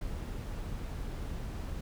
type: noise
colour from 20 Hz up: brown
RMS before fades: -38 dBFS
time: 0.01-1.81 s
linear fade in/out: 5 ms
effects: none